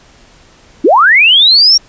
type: linear sweep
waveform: sine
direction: up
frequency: 248.7 to 5650 Hz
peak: -3 dBFS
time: 0.84-1.78 s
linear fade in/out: 10 ms
effects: pink hiss -43 dBFS RMS until 1.88 s + resampled to 16000 Hz